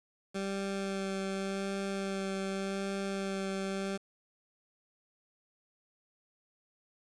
20% pulse tone with vibrato, 194.8 Hz, G3, 11 cents flat, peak -28 dBFS, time 0.34-3.98 s, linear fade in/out 20 ms, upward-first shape sine, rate 0.86 Hz, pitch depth 13 cents each way, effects resampled to 22050 Hz + 9-bit

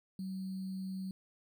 sine tone with sample-and-hold, 189.3 Hz, F#3, 40 cents sharp, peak -37 dBFS, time 0.19-1.11 s, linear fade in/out 2 ms, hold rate 4410 Hz, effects none

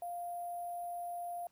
sine tone with sample-and-hold, 698.5 Hz, F5, in tune, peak -38 dBFS, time 0.02-1.47 s, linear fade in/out 2 ms, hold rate 11025 Hz, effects pink hiss -73 dBFS RMS until 1.51 s

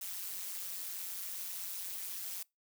blue noise with amplitude modulation, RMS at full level -38 dBFS, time 0.01-2.43 s, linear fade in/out 5 ms, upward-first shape sine, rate 187 Hz, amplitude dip 80%, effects noise-tail reverb RT60 0.2 s tail -24 dB re dry

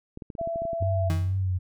clicks, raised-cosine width 3 ms, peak -25 dBFS, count 11, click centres 0.174 / 0.222 / 0.302 / 0.352 / 0.413 / 0.474 / 0.559 / 0.62 / 0.653 / 0.732 / 0.825 s
sine tone, 669 Hz, E5, 25 cents sharp, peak -27 dBFS, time 0.38-1.1 s, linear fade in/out 20 ms
sine tone with vibrato, 93 Hz, F#2, 9 cents sharp, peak -23 dBFS, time 0.8-1.59 s, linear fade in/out 20 ms, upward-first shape triangle, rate 2.2 Hz, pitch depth 61 cents each way
35% pulse tone with exponential decay, 160.3 Hz, E3, 48 cents flat, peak -23 dBFS, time 1.1-1.43 s, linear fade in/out 0 ms, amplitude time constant 70 ms
effects none

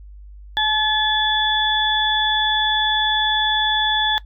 harmonic tone, 860 Hz, A5, 40 cents flat, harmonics 1 / 2 / 4, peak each -22 / -20 / -19 dBFS, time 0.57-4.18 s, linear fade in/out 0 ms, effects noise-tail reverb RT60 0.1 s tail -18 dB re dry + added 50 Hz sine -37 dBFS peak until 4.25 s

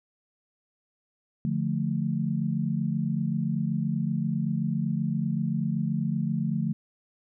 sine chord, D minor, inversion none, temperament equal, 146.83 / 174.61 / 220 Hz, D3 / F3 / A3, 0 / 0 / 0 cents, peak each -29 / -29 / -29 dBFS, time 1.45-6.73 s, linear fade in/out 0 ms, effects none

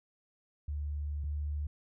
sine tone pair in turn, 73.42 / 73.82 Hz, D2 / D2, 0 / +9 cents, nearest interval unison, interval 9 cents, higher second, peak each -33 / -32 dBFS, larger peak second, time 0.68-1.24 / 1.24-1.67 s, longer first, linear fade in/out 5 ms, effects none

